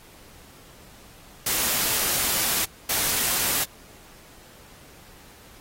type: noise bursts at uneven times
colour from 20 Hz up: white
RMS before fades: -24 dBFS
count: 2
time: 1.46-2.65 / 2.89-3.64 s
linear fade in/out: 5 ms
effects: pink hiss -50 dBFS RMS until 5.6 s + AAC 48 kbps